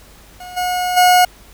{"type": "tone with level steps", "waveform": "40% pulse", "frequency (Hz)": 724, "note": "F#5", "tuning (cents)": -38, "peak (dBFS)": [-30, -16, -7], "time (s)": [0.4, 1.25], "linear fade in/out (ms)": 5, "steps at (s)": [0.56, 0.96], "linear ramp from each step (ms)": 20, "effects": ["added 50 Hz sine -45 dBFS peak until 1.53 s", "pink hiss -45 dBFS RMS until 1.53 s"]}